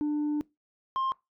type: tone pair in turn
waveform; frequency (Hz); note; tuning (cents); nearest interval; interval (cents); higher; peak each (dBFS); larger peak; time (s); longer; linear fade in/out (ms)
sine; 297.3 / 1059.5; D4 / C6; +21 / +21; octave + minor seventh; 2200; second; -23; neither; 0.01-0.41 / 0.96-1.12; first; 0
effects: noise-tail reverb RT60 0.2 s tail -23 dB re dry + tanh soft clip ceiling -25 dBFS